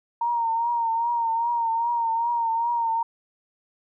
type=tone with vibrato; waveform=sine; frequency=928 Hz; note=A#5; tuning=8 cents flat; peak=-21 dBFS; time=0.21-3.03 s; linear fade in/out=5 ms; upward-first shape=triangle; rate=2.5 Hz; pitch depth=54 cents each way; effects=none